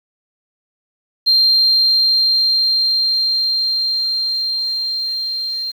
sine tone with level ramp, 4178 Hz, C8, 3 cents flat, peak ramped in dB -8 to -20 dBFS, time 1.26-5.72 s, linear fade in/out 20 ms, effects tanh soft clip ceiling -5 dBFS + 7-bit

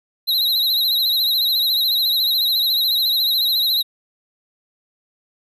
square tone with vibrato, 3951 Hz, B7, in tune, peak -16 dBFS, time 0.27-3.83 s, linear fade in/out 20 ms, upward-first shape sine, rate 14 Hz, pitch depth 83 cents each way, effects none

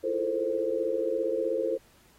sine tone cluster, 329 / 344.3 / 426.5 / 449.4 / 526 Hz, E4 / F4 / G#4 / A4 / C5, -3 / -25 / +46 / +37 / +9 cents, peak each -38 / -34 / -38 / -30 / -29 dBFS, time 0.03-1.78 s, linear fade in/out 20 ms, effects pink hiss -61 dBFS RMS until 2.18 s + AAC 48 kbps

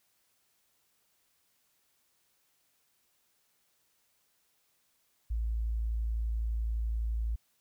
sine tone, 55.9 Hz, A1, 28 cents sharp, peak -29 dBFS, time 5.3-7.36 s, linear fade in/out 10 ms, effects white hiss -73 dBFS RMS until 7.6 s

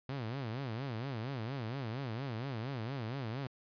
sawtooth tone with vibrato, 123.7 Hz, B2, 3 cents sharp, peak -33 dBFS, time 0.09-3.47 s, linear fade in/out 0 ms, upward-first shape sine, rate 4.3 Hz, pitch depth 230 cents each way, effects resampled to 11025 Hz

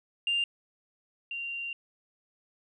sine tone pair in turn, 2794 / 2771 Hz, F7 / F7, 0 / -14 cents, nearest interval unison, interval 14 cents, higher first, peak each -24 / -33 dBFS, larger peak first, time 0.27-0.44 / 1.31-1.73 s, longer second, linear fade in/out 2 ms, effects tanh soft clip ceiling -21 dBFS

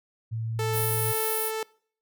sine tone with pitch glide, 112.7 to 113.75 Hz, A2 to A#2, +42 to -42 cents, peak -28 dBFS, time 0.31-1.13 s, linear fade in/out 20 ms, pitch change +16 cents, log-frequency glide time 0.43-0.69 s
sawtooth tone with tremolo, 440 Hz, A4, in tune, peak -23 dBFS, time 0.59-1.63 s, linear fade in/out 2 ms, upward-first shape sine, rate 2 Hz, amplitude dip 25%
pink high-pass noise, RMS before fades -30 dBFS, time 0.72-1.52 s, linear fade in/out 50 ms, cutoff 9200 Hz, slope 96 dB/octave
effects noise-tail reverb RT60 0.5 s tail -23 dB re dry

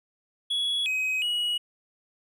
triangle tone with pitch steps, 3366 / 2529 / 2910 Hz, G#7 / D#7 / F#7, +23 / +28 / -29 cents, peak -23 dBFS, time 0.5-1.58 s, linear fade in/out 10 ms, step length 360 ms, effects none

